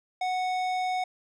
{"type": "tone with tanh clipping", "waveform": "sine", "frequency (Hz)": 738, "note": "F#5", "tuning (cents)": -5, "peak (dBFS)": -28, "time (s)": [0.21, 1.04], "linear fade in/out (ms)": 5, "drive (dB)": 15, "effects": []}